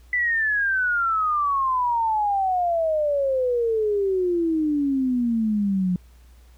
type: exponential sweep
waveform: sine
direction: down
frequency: 1999 to 177.5 Hz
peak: -19 dBFS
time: 0.13-5.96 s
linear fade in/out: 2 ms
effects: added 60 Hz sine -47 dBFS peak until 6.57 s + pink hiss -60 dBFS RMS until 6.57 s